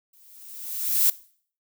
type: noise with exponential growth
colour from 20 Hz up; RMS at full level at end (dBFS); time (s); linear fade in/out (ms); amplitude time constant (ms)
violet; -17; 0.13-1.1; 5; 210
effects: noise-tail reverb RT60 0.5 s tail -19 dB re dry